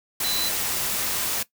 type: tone in noise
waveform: sine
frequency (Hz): 4016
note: B7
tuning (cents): +28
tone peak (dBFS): -26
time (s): 0.24-0.49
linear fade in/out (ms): 5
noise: white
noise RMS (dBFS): -26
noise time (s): 0.2-1.43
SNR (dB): -3
effects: noise-tail reverb RT60 0.1 s tail -17 dB re dry